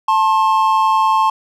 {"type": "tone pair together", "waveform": "triangle", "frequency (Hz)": [880, 1069], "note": ["A5", "C6"], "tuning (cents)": [0, 37], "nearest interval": "minor third", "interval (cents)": 337, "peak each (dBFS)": -12, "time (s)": [0.08, 1.3], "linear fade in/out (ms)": 5, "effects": []}